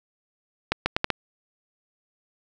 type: accelerating click train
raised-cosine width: 0.3 ms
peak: -5 dBFS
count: 5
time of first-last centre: 0.72-1.103 s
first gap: 140 ms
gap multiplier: 0.75
effects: none